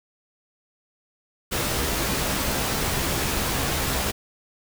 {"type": "noise with comb filter", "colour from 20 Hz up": "pink", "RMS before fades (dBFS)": -25, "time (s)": [1.51, 4.12], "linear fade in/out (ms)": 20, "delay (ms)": 15, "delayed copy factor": 0.5, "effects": []}